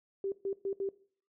sine tone bursts at uneven times, 392 Hz, G4, in tune, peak -31 dBFS, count 4, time 0.24-0.32 / 0.45-0.53 / 0.65-0.73 / 0.8-0.89 s, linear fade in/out 2 ms, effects noise-tail reverb RT60 0.5 s tail -19 dB re dry

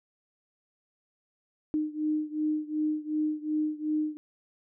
sine beating tone pair, 305.1 / 307.8 Hz, D#4 / D#4, -34 / -19 cents, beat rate 2.7 Hz, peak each -29 / -31 dBFS, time 1.74-4.17 s, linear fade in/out 0 ms, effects none

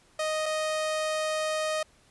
sawtooth tone pair in turn, 622.3 / 622.3 Hz, D#5 / D#5, 0 / 0 cents, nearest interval unison, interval 0 cents, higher neither, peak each -23 dBFS, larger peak neither, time 0.19-0.46 / 0.46-1.83 s, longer second, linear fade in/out 5 ms, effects pink hiss -61 dBFS RMS until 2.1 s + resampled to 24000 Hz

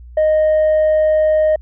sine tone with tanh clipping, 620 Hz, D#5, 6 cents flat, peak -11 dBFS, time 0.17-1.56 s, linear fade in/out 5 ms, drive 1 dB, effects added 60 Hz sine -34 dBFS peak until 1.61 s

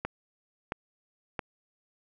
click train, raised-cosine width 0.5 ms, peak -16 dBFS, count 3, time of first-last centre 0.05-1.392 s, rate 1.49 Hz, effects none

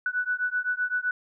sine beating tone pair, 1480 / 1487.8 Hz, F#6 / F#6, 0 / +9 cents, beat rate 7.8 Hz, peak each -28 dBFS, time 0.06-1.11 s, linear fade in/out 2 ms, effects none

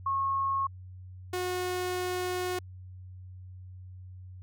sine / sawtooth tone pair in turn, 1090 / 363.1 Hz, C#6 / F#4, -29 / -33 cents, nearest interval octave + perfect fifth, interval 1904 cents, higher first, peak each -26 dBFS, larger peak neither, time 0.06-0.67 / 1.33-2.59 s, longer second, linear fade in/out 5 ms, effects added 92 Hz sine -43 dBFS peak until 4.42 s

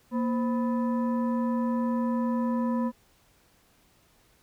sine tone with frequency modulation, 234.7 Hz, A#3, 12 cents sharp, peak -24 dBFS, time 0.11-2.92 s, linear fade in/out 50 ms, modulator 756 Hz, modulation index 0.63, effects pink hiss -63 dBFS RMS until 4.42 s

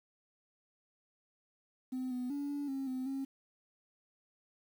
sine tone with pitch steps, 256.5 / 249.3 / 284.9 / 287 / 270 / 257.6 / 270.4 Hz, C4 / B3 / C#4 / D4 / C#4 / C4 / C#4, -34 / +16 / +48 / -40 / -45 / -27 / -43 cents, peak -33 dBFS, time 1.92-3.25 s, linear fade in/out 10 ms, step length 190 ms, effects tanh soft clip ceiling -33 dBFS + 10-bit

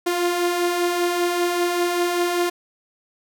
sawtooth beating tone pair, 346.2 / 351.3 Hz, F4 / F4, -15 / +10 cents, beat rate 5.1 Hz, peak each -24 / -16 dBFS, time 0.06-2.5 s, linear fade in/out 10 ms, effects none

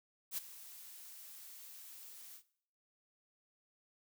blue noise with ADSR envelope, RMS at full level -37 dBFS, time 0.31-2.43 s, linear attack 63 ms, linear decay 19 ms, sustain -16 dB, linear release 82 ms, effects noise-tail reverb RT60 0.6 s tail -18 dB re dry

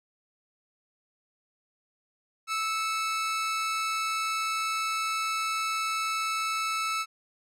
sawtooth tone pair together, 1311.1 / 2205 Hz, E6 / C#7, -10 / -10 cents, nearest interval major sixth, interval 900 cents, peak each -24 / -34 dBFS, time 2.47-7.06 s, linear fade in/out 50 ms, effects low-pass 10000 Hz 12 dB/octave

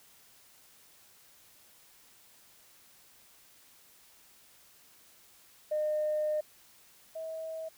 sine tone pair in turn, 609 / 642.7 Hz, D#5 / E5, -37 / -44 cents, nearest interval minor second, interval 93 cents, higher second, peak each -27 / -36 dBFS, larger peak first, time 5.71-6.41 / 7.15-7.69 s, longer first, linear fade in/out 10 ms, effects tanh soft clip ceiling -23 dBFS + white hiss -60 dBFS RMS until 7.77 s

